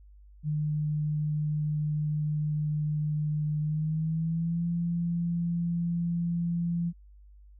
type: tone with pitch glide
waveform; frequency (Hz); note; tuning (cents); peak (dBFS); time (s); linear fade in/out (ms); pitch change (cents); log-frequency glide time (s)
sine; 151.1 to 170.59; D3 to F3; +50 to -40; -26; 0.43-6.93; 50; +210; 3.59-4.66
effects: added 50 Hz sine -50 dBFS peak until 7.59 s